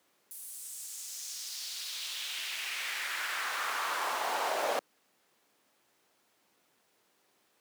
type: noise with high-pass filter sweep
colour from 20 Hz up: brown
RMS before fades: -36 dBFS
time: 0.31-4.79 s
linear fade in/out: 0 ms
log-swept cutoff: 11000 to 610 Hz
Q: 2
effects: pink hiss -70 dBFS RMS until 7.6 s + high-pass 300 Hz 12 dB/octave